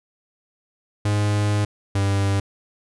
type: tone pair in turn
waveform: 45% pulse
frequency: 103.83 / 99.08 Hz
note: G#2 / G2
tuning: 0 / +19 cents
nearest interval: minor second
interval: 81 cents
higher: first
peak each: -18 dBFS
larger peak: neither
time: 1.05-1.65 / 1.95-2.4 s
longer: first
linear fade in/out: 5 ms
effects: resampled to 24000 Hz